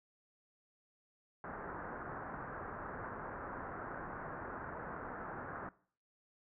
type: low-pass noise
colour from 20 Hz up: white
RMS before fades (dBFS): -45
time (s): 1.44-5.69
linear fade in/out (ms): 2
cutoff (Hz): 1600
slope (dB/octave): 48
effects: noise-tail reverb RT60 0.5 s tail -20 dB re dry